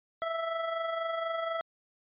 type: tone with amplitude modulation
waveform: 25% pulse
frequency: 659.3 Hz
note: E5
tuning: in tune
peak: -25 dBFS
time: 0.22-1.61 s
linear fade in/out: 0 ms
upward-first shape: sine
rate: 24.1 Hz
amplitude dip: 45%
effects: resampled to 8000 Hz